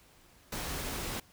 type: noise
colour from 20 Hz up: pink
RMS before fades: -37 dBFS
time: 0.52-1.2 s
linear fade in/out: 5 ms
effects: pink hiss -61 dBFS RMS until 1.32 s